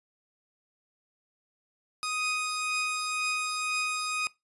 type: tone pair together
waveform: sawtooth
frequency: 1248 / 2494 Hz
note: D#6 / D#7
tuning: +5 / +3 cents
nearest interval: octave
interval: 1198 cents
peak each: -28 dBFS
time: 2.03-4.27 s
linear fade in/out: 0 ms
effects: noise-tail reverb RT60 0.2 s tail -21 dB re dry + resampled to 24000 Hz